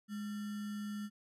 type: tone with sample-and-hold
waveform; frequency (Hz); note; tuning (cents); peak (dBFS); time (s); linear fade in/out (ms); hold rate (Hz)
sine; 207.7; G#3; 0; -38; 0.08-1.1; 50; 1575
effects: resampled to 32000 Hz